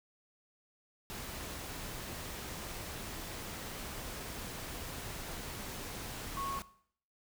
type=tone in noise; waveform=sine; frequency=1100 Hz; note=C#6; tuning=14 cents flat; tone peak=-36 dBFS; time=6.37-6.59 s; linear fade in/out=0 ms; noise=pink; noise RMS=-43 dBFS; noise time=1.1-6.62 s; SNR=+4 dB; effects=noise-tail reverb RT60 0.6 s tail -18 dB re dry